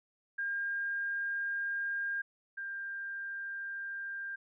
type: tone pair in turn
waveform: sine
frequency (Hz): 1609 / 1593.3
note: G6 / G6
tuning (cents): +45 / +28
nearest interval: unison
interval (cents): 17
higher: first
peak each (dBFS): -32 / -37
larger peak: first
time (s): 0.38-2.22 / 2.57-4.36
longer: first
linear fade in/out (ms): 10
effects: none